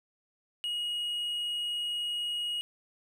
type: tone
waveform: triangle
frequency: 2889 Hz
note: F#7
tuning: 42 cents flat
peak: -29 dBFS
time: 0.64-2.61 s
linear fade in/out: 0 ms
effects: none